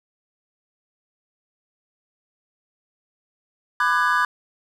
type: chord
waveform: triangle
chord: G# half-diminished seventh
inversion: first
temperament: just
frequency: 996.7 / 1196.1 / 1495.1 / 1661.2 Hz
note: B5 / D6 / F#6 / G#6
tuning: +16 / +31 / +18 / 0 cents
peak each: -21 / -20 / -22 / -21 dBFS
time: 3.8-4.25 s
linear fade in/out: 2 ms
effects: none